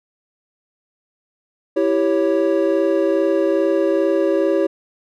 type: chord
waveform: triangle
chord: C# diminished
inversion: first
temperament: equal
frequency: 329.6 / 392 / 554.4 Hz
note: E4 / G4 / C#5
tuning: 0 / 0 / 0 cents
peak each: -17 dBFS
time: 1.76-4.67 s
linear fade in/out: 10 ms
effects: none